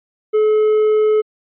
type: tone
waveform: triangle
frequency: 429.2 Hz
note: A4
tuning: 43 cents flat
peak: -9 dBFS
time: 0.33-1.22 s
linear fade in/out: 20 ms
effects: resampled to 8000 Hz